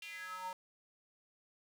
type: tone with high-pass filter sweep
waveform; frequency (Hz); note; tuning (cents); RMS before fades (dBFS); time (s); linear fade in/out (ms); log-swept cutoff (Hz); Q
square; 185; F#3; 0; -45; 0.02-0.53; 2; 2800 to 780; 6.3
effects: none